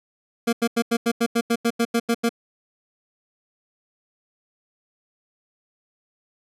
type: tone bursts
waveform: 25% pulse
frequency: 233.1 Hz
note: A#3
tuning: in tune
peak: -14 dBFS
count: 13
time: 0.47-2.293 s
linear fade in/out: 10 ms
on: 59 ms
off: 88 ms
effects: resampled to 32000 Hz